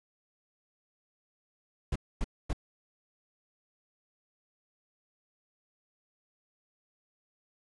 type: noise bursts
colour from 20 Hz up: brown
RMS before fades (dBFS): -30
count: 3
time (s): 1.92-2.531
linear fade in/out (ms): 5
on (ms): 37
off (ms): 250
effects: resampled to 24000 Hz